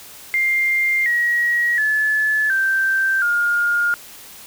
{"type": "tone with pitch steps", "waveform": "sine", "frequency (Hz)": [2100, 1903.6, 1725.5, 1564.2, 1417.9], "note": ["C7", "A#6", "A6", "G6", "F6"], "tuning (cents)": [6, 36, -34, -4, 26], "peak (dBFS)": -15, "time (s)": [0.34, 3.94], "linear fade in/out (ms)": 0, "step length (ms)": 720, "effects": ["white hiss -40 dBFS RMS until 4.46 s"]}